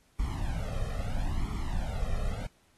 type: noise with flanger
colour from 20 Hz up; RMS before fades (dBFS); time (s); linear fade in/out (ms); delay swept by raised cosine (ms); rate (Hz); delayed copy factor
brown; -31; 0.19-2.47; 5; 0.91 to 1.62; 0.76; +0.9
effects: pink hiss -67 dBFS RMS until 2.77 s + AAC 32 kbps